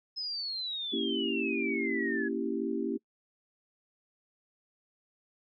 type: exponential sweep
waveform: sine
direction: down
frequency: 5160 to 1664 Hz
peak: -33 dBFS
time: 0.16-2.29 s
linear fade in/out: 20 ms
type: chord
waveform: sine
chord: A# diminished seventh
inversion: none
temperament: equal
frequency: 233.1 / 277.2 / 329.6 / 392 Hz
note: A#3 / C#4 / E4 / G4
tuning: 0 / 0 / 0 / 0 cents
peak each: -35 dBFS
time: 0.92-2.98 s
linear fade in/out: 20 ms
effects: noise-tail reverb RT60 0.1 s tail -24 dB re dry